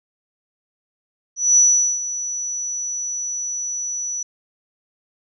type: tone with ADSR envelope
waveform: sine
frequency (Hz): 5920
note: F#8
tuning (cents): 0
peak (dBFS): -9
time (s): 1.36-4.23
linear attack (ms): 210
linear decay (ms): 420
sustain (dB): -14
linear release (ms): 5
effects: none